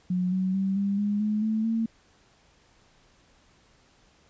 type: tone with pitch steps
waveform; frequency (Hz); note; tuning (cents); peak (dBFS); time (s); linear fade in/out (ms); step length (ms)
sine; 181.4 / 187.15 / 193.08 / 199.19 / 205.5 / 212 / 218.7 / 225.7; F#3 / F#3 / G3 / G3 / G#3 / G#3 / A3 / A3; -34 / +20 / -26 / +28 / -18 / +36 / -10 / +44; -23; 0.1-1.86; 5; 220
effects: pink hiss -61 dBFS RMS until 4.29 s + resampled to 16000 Hz